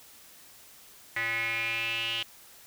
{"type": "tone with band-pass filter sweep", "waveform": "square", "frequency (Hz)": 114.6, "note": "A#2", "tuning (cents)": -29, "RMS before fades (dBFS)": -31, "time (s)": [1.16, 2.23], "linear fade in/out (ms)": 5, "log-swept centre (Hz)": [2000, 3000], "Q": 8, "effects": ["white hiss -53 dBFS RMS until 2.66 s"]}